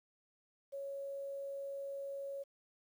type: tone with quantisation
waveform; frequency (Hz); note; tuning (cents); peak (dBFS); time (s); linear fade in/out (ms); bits
sine; 554.4; C#5; 0; -40; 0.72-2.44; 20; 11
effects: none